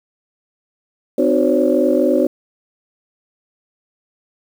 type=tone cluster; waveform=sine; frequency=255.5 / 303.4 / 367.1 / 525 / 569 Hz; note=C4 / D#4 / F#4 / C5 / C#5; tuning=-41 / -44 / -14 / +6 / +45 cents; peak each=-18 dBFS; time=1.18-2.27 s; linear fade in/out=5 ms; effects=tanh soft clip ceiling -1 dBFS + 7-bit